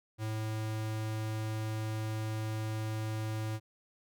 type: tone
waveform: square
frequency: 109.2 Hz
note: A2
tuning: 13 cents flat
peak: -34 dBFS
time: 0.18-3.6 s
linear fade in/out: 50 ms
effects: none